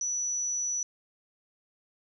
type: tone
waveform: sine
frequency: 5920 Hz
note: F#8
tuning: in tune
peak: -28 dBFS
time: 0.01-0.83 s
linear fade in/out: 2 ms
effects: none